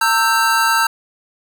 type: chord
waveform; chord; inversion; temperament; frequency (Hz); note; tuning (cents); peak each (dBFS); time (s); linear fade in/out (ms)
square; E diminished; second; equal with one note detuned; 913.7 / 1318.5 / 1568; Bb5 / E6 / G6; -35 / 0 / 0; -18; 0.01-0.87; 5
effects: none